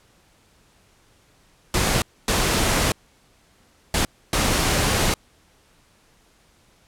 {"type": "noise bursts at uneven times", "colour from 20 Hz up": "pink", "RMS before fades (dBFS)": -20, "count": 4, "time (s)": [[1.74, 2.02], [2.28, 2.92], [3.94, 4.05], [4.33, 5.14]], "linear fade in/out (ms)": 2, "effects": ["pink hiss -58 dBFS RMS until 6.87 s", "low-pass 11000 Hz 12 dB/octave"]}